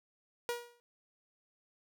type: tone with exponential decay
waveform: sawtooth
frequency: 478.5 Hz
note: A#4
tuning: 45 cents sharp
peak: -27 dBFS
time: 0.49-0.8 s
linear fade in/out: 0 ms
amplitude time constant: 67 ms
effects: none